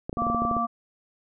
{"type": "clicks", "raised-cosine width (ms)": 2, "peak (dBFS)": -17, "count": 11, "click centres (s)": [0.095, 0.129, 0.172, 0.22, 0.268, 0.3, 0.347, 0.42, 0.451, 0.513, 0.567]}
{"type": "harmonic tone", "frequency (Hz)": 233.1, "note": "A#3", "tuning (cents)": 0, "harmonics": [1, 3, 5], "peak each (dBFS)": [-30, -29, -25], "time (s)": [0.17, 0.67], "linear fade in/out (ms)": 20}
{"effects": []}